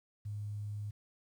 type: tone with quantisation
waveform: sine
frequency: 103.83 Hz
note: G#2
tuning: in tune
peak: -37 dBFS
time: 0.25-0.91 s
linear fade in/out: 10 ms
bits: 11
effects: none